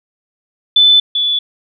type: tone pair in turn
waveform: sine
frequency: 3509 / 3451 Hz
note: A7 / A7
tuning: -5 / -34 cents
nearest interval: unison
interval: 29 cents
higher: first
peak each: -5 / -12 dBFS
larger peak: first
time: 0.76-1 / 1.15-1.39 s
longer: neither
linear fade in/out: 5 ms
effects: none